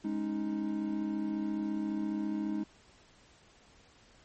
triangle chord, Ab suspended fourth, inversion none, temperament just, 207.7 / 276.9 / 311.5 Hz, Ab3 / Db4 / Eb4, 0 / -2 / +2 cents, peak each -33 / -38 / -32 dBFS, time 0.04-2.64 s, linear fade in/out 10 ms, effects pink hiss -61 dBFS RMS until 4.24 s + MP3 32 kbps

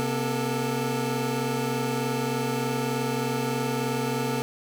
25% pulse tone cluster, 131.7 / 240.1 / 441.4 Hz, C3 / B3 / A4, +12 / -49 / +5 cents, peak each -26 dBFS, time 0-4.42 s, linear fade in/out 0 ms, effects none

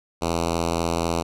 5% pulse tone with notch filter, 84 Hz, E2, 33 cents sharp, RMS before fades -24 dBFS, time 0.21-1.23 s, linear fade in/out 20 ms, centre 1900 Hz, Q 1.5, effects low-pass 10000 Hz 12 dB/octave

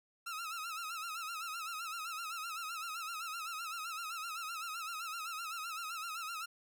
sawtooth tone with vibrato, 1318.5 Hz, E6, in tune, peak -36 dBFS, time 0.26-6.46 s, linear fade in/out 10 ms, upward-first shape sine, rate 7.8 Hz, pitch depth 100 cents each way, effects none

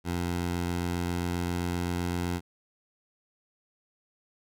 15% pulse tone with pitch glide, 87.31 to 87.87 Hz, F2 to F2, 0 to +11 cents, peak -22 dBFS, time 0.04-2.41 s, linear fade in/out 50 ms, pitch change +11 cents, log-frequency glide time 0.37-2.14 s, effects none

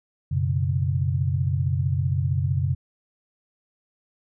sine chord, F# suspended fourth, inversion none, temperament just, 92.5 / 123.33 / 138.75 Hz, F#2 / B2 / C#3, 0 / -2 / +2 cents, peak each -24 / -27 / -24 dBFS, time 0.31-2.75 s, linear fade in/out 10 ms, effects none

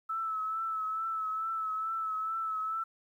sine tone with vibrato, 1308 Hz, E6, 14 cents flat, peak -31 dBFS, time 0.09-2.84 s, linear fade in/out 10 ms, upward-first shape triangle, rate 2.3 Hz, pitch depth 39 cents each way, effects 11-bit

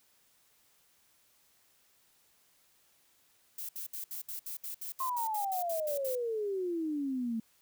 violet noise bursts, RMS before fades -40 dBFS, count 15, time 3.58-6.154 s, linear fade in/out 5 ms, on 110 ms, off 66 ms
sine exponential sweep, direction down, 1069 to 220.3 Hz, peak -31 dBFS, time 5-7.4 s, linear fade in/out 5 ms
effects white hiss -68 dBFS RMS until 7.61 s

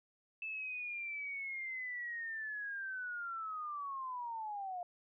sine linear sweep, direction down, 2637 to 698.5 Hz, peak -39 dBFS, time 0.42-4.83 s, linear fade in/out 2 ms, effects none

